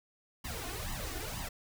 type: noise with flanger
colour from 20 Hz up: pink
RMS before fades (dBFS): -39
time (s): 0.44-1.49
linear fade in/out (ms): 10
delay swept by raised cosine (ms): 1 to 2.8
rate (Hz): 2.1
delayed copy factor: +0.95
effects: none